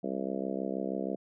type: harmonic tone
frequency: 66.3 Hz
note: C2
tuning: 23 cents sharp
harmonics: 3 / 4 / 5 / 6 / 7 / 8 / 9 / 10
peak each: -37 / -38 / -39 / -40 / -40 / -41 / -42 / -42 dBFS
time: 0.03-1.16 s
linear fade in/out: 10 ms
effects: none